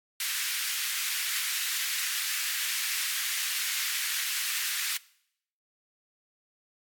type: high-pass noise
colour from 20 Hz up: pink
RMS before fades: -31 dBFS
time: 0.2-4.97 s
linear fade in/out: 2 ms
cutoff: 1700 Hz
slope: 24 dB/octave
effects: noise-tail reverb RT60 0.7 s tail -21 dB re dry + AAC 64 kbps